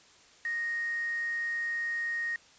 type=tone with quantisation; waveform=sine; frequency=1864.7 Hz; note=A#6; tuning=in tune; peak=-30 dBFS; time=0.45-2.36 s; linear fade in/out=2 ms; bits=7; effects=white hiss -58 dBFS RMS until 2.58 s + resampled to 16000 Hz